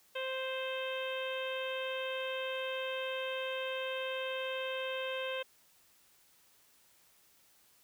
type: harmonic tone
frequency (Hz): 523.3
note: C5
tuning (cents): 0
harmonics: 1 / 2 / 3 / 4 / 5 / 6 / 7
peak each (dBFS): -37 / -45 / -44 / -49 / -43 / -44 / -51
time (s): 0.15-5.43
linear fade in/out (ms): 10
effects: white hiss -66 dBFS RMS until 7.83 s